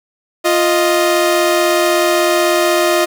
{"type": "tone pair together", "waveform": "sawtooth", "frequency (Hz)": [349.4, 622.6], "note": ["F4", "D#5"], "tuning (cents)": [1, 1], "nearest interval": "minor seventh", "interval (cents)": 1000, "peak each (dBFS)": -10, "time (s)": [0.44, 3.06], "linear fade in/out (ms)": 20, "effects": []}